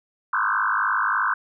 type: tone with frequency modulation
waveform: sine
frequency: 1283 Hz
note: E6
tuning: 47 cents flat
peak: -19 dBFS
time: 0.33-1.34 s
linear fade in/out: 5 ms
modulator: 51.7 Hz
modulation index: 5.7
effects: none